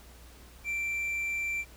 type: tone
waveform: triangle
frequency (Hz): 2349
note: D7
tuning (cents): 0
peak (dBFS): -28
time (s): 0.64-1.65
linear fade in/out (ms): 50
effects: added 60 Hz sine -51 dBFS peak until 1.76 s + pink hiss -55 dBFS RMS until 1.76 s